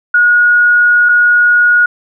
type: tone pair in turn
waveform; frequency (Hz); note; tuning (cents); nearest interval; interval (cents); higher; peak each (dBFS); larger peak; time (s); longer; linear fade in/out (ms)
sine; 1447 / 1447; F#6 / F#6; -39 / -39; unison; 0; neither; -5; neither; 0.14-1.09 / 1.09-1.86; first; 5
effects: none